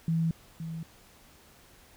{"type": "tone pair in turn", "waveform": "sine", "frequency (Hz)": [163.9, 163.01], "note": ["E3", "E3"], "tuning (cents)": [-10, -19], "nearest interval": "unison", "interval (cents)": 9, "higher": "first", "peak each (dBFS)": [-24, -34], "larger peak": "first", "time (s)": [[0.08, 0.31], [0.6, 0.83]], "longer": "neither", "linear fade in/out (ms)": 2, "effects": ["pink hiss -57 dBFS RMS until 1.96 s"]}